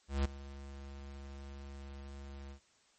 square tone with ADSR envelope, 69.3 Hz, C#2, in tune, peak -28 dBFS, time 0.08-2.6 s, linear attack 170 ms, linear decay 11 ms, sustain -18 dB, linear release 89 ms, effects white hiss -69 dBFS RMS until 2.98 s + MP3 32 kbps

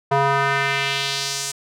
square tone with band-pass filter sweep, 138.59 Hz, C#3, in tune, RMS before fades -21 dBFS, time 0.11-1.52 s, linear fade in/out 10 ms, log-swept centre 830 to 7600 Hz, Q 1.6, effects none

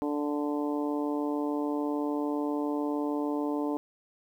harmonic tone, 146.83 Hz, D3, in tune, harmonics 2 / 3 / 4 / 5 / 6 / 7, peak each -29 / -35 / -38 / -42 / -39 / -43 dBFS, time 0.02-3.77 s, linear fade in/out 0 ms, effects 10-bit

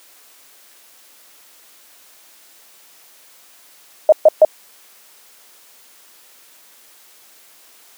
sine tone bursts, 622.3 Hz, D#5, in tune, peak -3 dBFS, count 3, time 4.09-4.449 s, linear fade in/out 2 ms, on 33 ms, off 130 ms, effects white hiss -48 dBFS RMS until 7.97 s + high-pass 300 Hz 12 dB/octave

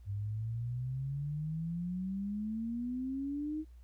sine exponential sweep, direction up, 98 to 315.8 Hz, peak -34 dBFS, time 0.05-3.65 s, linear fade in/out 50 ms, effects added 60 Hz sine -51 dBFS peak until 3.83 s + pink hiss -75 dBFS RMS until 3.83 s

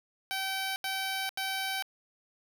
10% pulse tone bursts, 770 Hz, G5, 31 cents flat, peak -23 dBFS, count 3, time 0.31-1.824 s, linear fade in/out 0 ms, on 450 ms, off 82 ms, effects none

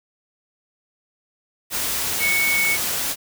sine tone in noise, 2217 Hz, C#7, in tune, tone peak -18 dBFS, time 2.19-2.78 s, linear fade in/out 50 ms, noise white, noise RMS -24 dBFS, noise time 1.7-3.16 s, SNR +3 dB, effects none

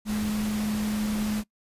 sine tone in noise, 212.3 Hz, G#3, 38 cents sharp, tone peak -25 dBFS, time 0.05-1.44 s, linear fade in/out 50 ms, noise pink, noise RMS -36 dBFS, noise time 0.05-1.44 s, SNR +8 dB, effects noise-tail reverb RT60 0.1 s tail -22 dB re dry + resampled to 32000 Hz

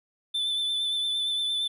triangle tone with vibrato, 3520 Hz, A7, in tune, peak -24 dBFS, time 0.34-1.68 s, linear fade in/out 10 ms, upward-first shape sine, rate 8.7 Hz, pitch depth 24 cents each way, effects none

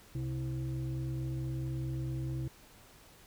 sine tone with frequency modulation, 130.81 Hz, C3, in tune, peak -33 dBFS, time 0.15-2.48 s, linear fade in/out 2 ms, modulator 197 Hz, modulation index 0.71, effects pink hiss -58 dBFS RMS until 3.26 s

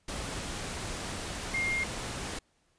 sine tone in noise, 2123 Hz, C7, 25 cents sharp, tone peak -28 dBFS, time 1.54-1.84 s, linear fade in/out 5 ms, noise pink, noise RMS -37 dBFS, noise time 0.08-2.39 s, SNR +6 dB, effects pink hiss -71 dBFS RMS until 2.78 s + resampled to 22050 Hz

